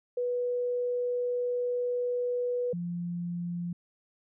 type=tone pair in turn; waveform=sine; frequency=490.4 / 173.71 Hz; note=B4 / F3; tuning=-12 / -9 cents; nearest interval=octave + tritone; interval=1797 cents; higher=first; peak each=-27 / -31 dBFS; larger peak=first; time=0.17-2.73 / 2.73-3.73 s; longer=first; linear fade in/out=5 ms; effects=none